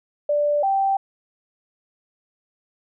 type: tone pair in turn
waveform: sine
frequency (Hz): 587.3 / 781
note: D5 / G5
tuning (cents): 0 / -7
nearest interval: perfect fourth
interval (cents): 493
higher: second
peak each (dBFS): -17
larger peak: neither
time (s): 0.29-0.63 / 0.63-0.97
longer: neither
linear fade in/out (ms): 5
effects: none